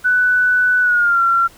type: tone with pitch glide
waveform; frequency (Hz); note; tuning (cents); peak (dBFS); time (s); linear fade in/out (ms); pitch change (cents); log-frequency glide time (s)
sine; 1491 to 1367.3; F#6 to F6; +13 to -37; -11; 0.04-1.48; 20; -150; 0.81-1.21
effects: pink hiss -45 dBFS RMS until 1.57 s